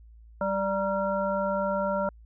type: harmonic tone with a mistuned harmonic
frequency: 196 Hz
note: G3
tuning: in tune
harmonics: 1 / 3 / 5 / 7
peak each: -32 / -27 / -32 / -33 dBFS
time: 0.41-2.09 s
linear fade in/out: 2 ms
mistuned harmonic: 5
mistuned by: -65 cents
effects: added 56 Hz sine -48 dBFS peak until 2.25 s